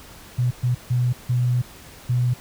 sine tone bursts at uneven times, 123.47 Hz, B2, in tune, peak -17 dBFS, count 5, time 0.38-0.51 / 0.63-0.75 / 0.9-1.13 / 1.29-1.62 / 2.09-2.34 s, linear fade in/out 10 ms, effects pink hiss -44 dBFS RMS until 2.4 s

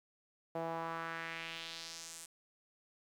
sawtooth tone with band-pass filter sweep, 164.81 Hz, E3, in tune, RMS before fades -43 dBFS, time 0.55-2.26 s, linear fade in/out 5 ms, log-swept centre 640 to 9000 Hz, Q 2.1, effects 11-bit

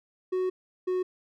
triangle tone pair in turn, 370 / 367.4 Hz, F#4 / F#4, 0 / -12 cents, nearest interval unison, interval 12 cents, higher first, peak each -23 dBFS, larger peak neither, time 0.32-0.5 / 0.87-1.03 s, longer first, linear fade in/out 10 ms, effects none

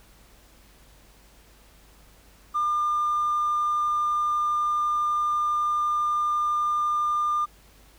sine tone with hard clipping, 1202 Hz, D6, 40 cents sharp, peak -22 dBFS, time 2.54-7.46 s, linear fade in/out 20 ms, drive 1 dB, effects added 50 Hz sine -55 dBFS peak until 7.98 s + pink hiss -56 dBFS RMS until 7.98 s

